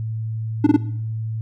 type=tone bursts; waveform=triangle; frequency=293.7 Hz; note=D4; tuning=in tune; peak=-7 dBFS; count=3; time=0.64-0.765 s; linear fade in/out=5 ms; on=27 ms; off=22 ms; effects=noise-tail reverb RT60 0.7 s tail -17 dB re dry + added 111 Hz sine -23 dBFS peak until 1.41 s